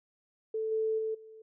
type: tone with level steps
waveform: sine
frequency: 440 Hz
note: A4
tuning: in tune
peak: -30 / -27 / -30 / -48 dBFS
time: 0.54-1.42 s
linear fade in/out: 5 ms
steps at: 0.71 / 0.98 / 1.14 s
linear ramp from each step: 10 ms
effects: none